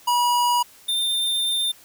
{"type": "tone pair in turn", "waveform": "square", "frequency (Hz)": [968, 3604], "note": ["B5", "A7"], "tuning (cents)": [-35, 41], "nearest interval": "octave + major seventh", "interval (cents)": 2276, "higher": "second", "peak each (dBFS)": [-18, -21], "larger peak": "first", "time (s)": [[0.07, 0.63], [0.88, 1.72]], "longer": "second", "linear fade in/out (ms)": 10, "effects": ["white hiss -50 dBFS RMS until 1.84 s"]}